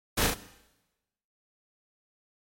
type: noise with echo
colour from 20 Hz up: pink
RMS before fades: -26 dBFS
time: 0.17-0.27 s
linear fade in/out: 10 ms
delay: 37 ms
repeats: 2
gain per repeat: -3 dB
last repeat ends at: 0.344 s
effects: noise-tail reverb RT60 1.0 s tail -17 dB re dry + MP3 64 kbps